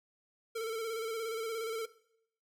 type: tone with vibrato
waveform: square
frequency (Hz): 450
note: A4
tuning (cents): +39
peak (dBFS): -35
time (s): 0.55-1.86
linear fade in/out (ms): 10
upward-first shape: square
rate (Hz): 17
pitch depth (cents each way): 34
effects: noise-tail reverb RT60 0.7 s tail -18 dB re dry